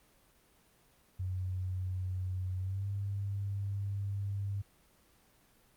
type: tone with pitch glide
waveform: sine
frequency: 92.5 to 99.71 Hz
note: F#2 to G2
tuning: 0 to +30 cents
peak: -33 dBFS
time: 1.19-4.62 s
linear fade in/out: 10 ms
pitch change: +130 cents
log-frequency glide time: 2.58-2.87 s
effects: pink hiss -66 dBFS RMS until 5.76 s + Opus 24 kbps